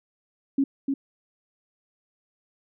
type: tone with echo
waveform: sine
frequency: 274.4 Hz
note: C#4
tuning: 17 cents flat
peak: -18 dBFS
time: 0.58-0.64 s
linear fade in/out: 5 ms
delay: 300 ms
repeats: 1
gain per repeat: -4 dB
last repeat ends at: 0.94 s
effects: none